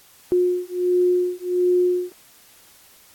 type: beating tone pair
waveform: sine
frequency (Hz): 358.6 / 360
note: F4 / F#4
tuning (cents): +46 / -47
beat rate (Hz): 1.4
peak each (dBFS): -20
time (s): 0.32-2.12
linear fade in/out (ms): 0
effects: white hiss -51 dBFS RMS until 3.14 s + AAC 64 kbps